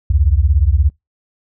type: beating tone pair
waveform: sine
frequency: 65.41 / 82.41 Hz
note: C2 / E2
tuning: 0 / 0 cents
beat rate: 17 Hz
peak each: -12 / -13 dBFS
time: 0.1-0.9 s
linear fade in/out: 5 ms
effects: noise-tail reverb RT60 0.2 s tail -25 dB re dry